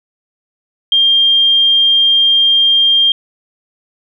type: tone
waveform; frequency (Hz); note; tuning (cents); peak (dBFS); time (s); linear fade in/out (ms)
sine; 3200; G7; +35; -7; 0.92-3.12; 2
effects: 8-bit

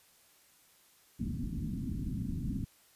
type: low-pass noise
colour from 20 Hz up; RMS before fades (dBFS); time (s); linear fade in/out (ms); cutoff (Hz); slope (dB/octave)
white; -36; 1.19-2.65; 10; 270; 48
effects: white hiss -64 dBFS RMS until 2.95 s + resampled to 32000 Hz

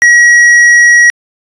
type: tone with hard clipping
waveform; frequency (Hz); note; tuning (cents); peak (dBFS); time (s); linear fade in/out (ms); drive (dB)
sine; 1910; A#6; +42; -3; 0.02-1.1; 0; 6
effects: resampled to 22050 Hz

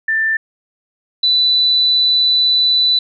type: tone pair in turn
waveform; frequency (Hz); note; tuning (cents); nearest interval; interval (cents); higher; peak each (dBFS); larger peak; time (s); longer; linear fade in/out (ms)
sine; 1778 / 3982; A6 / B7; +18 / +14; octave + major second; 1396; second; -13 / -10; second; 0.08-0.37 / 1.23-2.99; second; 5
effects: none

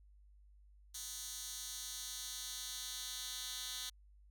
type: tone with high-pass filter sweep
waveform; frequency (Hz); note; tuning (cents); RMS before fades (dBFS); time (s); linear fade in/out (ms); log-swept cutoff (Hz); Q
10% pulse; 252; B3; +35; -45; 0.94-3.9; 10; 5700 to 3700; 1.3
effects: added 50 Hz sine -60 dBFS peak until 4.3 s

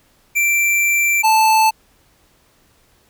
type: tone pair in turn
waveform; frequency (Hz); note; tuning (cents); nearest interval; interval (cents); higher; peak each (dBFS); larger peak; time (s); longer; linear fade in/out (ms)
square; 2349 / 878.1; D7 / A5; 0 / -4; octave + perfect fourth; 1704; first; -14 / -11; second; 0.35-1.23 / 1.23-1.71; first; 20
effects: pink hiss -56 dBFS RMS until 3.09 s

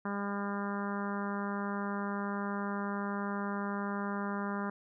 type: harmonic tone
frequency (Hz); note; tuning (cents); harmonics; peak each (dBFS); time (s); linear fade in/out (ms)
201.3; G3; +46; 1 / 2 / 3 / 4 / 5 / 6 / 7 / 8 / 9; -35 / -42 / -45 / -45 / -42 / -43 / -44 / -47 / -52; 0.05-4.7; 5
effects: none

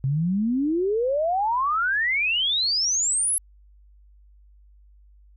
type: exponential sweep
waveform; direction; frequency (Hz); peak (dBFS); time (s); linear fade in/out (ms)
sine; up; 129.3 to 11220; -20; 0.04-3.38; 0
effects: added 50 Hz sine -50 dBFS peak until 5.36 s

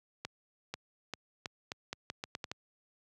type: accelerating click train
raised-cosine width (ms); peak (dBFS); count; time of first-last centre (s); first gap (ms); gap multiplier
0.2; -20; 11; 0.25-2.515; 490; 0.81
effects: high-pass 80 Hz 12 dB/octave

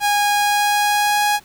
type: tone with pitch glide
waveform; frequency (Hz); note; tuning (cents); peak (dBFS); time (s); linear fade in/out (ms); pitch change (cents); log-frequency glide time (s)
sawtooth; 822 to 829.6; G#5 to G#5; -18 to -2; -11; 0-1.4; 50; +16; 0.34-1.23
effects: pink hiss -49 dBFS RMS until 1.44 s

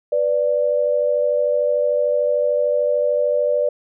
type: tone pair together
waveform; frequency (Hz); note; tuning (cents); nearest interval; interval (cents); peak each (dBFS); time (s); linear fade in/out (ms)
sine; 493.9 / 587.3; B4 / D5; 0 / 0; minor third; 300; -20 / -17; 0.12-3.69; 5
effects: none

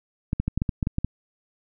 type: clicks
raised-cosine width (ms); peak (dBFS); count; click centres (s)
5; -11; 10; 0.331 / 0.4 / 0.48 / 0.576 / 0.619 / 0.692 / 0.828 / 0.871 / 0.984 / 1.046
effects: none

